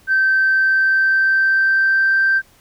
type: tone with pitch glide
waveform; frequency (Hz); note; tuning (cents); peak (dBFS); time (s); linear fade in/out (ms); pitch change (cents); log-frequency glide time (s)
sine; 1551 to 1567.2; G6 to G6; -19 to -1; -11; 0.07-2.42; 50; +18; 0.38-2.21
effects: tanh soft clip ceiling -8 dBFS + pink hiss -52 dBFS RMS until 2.6 s